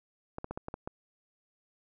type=clicks; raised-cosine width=1 ms; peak=-23 dBFS; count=7; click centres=0.384 / 0.444 / 0.51 / 0.575 / 0.684 / 0.741 / 0.875 s; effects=none